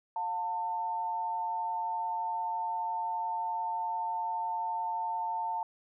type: tone pair together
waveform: sine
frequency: 712 / 897.1 Hz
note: F5 / A5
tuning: +33 / +33 cents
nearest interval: major third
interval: 400 cents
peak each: -39 / -31 dBFS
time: 0.16-5.63 s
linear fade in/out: 2 ms
effects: none